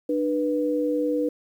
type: tone pair together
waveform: sine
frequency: 299.5 / 490.1 Hz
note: D4 / B4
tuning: +34 / -13 cents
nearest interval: major sixth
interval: 853 cents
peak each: -24 dBFS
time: 0.09-1.29 s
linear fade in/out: 5 ms
effects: 9-bit